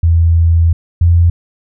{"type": "tone pair in turn", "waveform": "sine", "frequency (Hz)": [83.3, 85.39], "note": ["E2", "F2"], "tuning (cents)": [19, -38], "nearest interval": "unison", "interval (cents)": 43, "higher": "second", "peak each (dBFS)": [-6, -5], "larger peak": "second", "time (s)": [[0.03, 0.73], [1.01, 1.3]], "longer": "first", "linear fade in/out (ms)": 5, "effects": []}